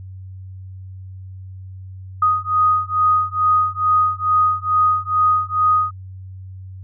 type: beating tone pair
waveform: sine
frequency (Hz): 1244.5 / 1246.8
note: D#6 / D#6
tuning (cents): 0 / +3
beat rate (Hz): 2.3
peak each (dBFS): -17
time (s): 2.22-5.91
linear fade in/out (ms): 5
effects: added 94 Hz sine -32 dBFS peak until 6.83 s